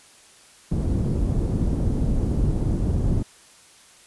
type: low-pass noise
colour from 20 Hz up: pink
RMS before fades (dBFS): -22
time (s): 0.71-3.23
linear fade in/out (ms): 10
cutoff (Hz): 260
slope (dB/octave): 12
effects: white hiss -51 dBFS RMS until 4.06 s + resampled to 24000 Hz